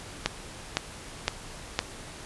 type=click train; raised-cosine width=0.2 ms; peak=-6 dBFS; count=4; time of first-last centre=0.26-1.791 s; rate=1.96 Hz; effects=pink hiss -43 dBFS RMS until 2.25 s + resampled to 24000 Hz